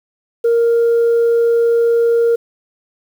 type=tone; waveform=sine; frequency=466.2 Hz; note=A#4; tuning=in tune; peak=-8 dBFS; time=0.44-2.36 s; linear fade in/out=10 ms; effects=tanh soft clip ceiling -8 dBFS + 7-bit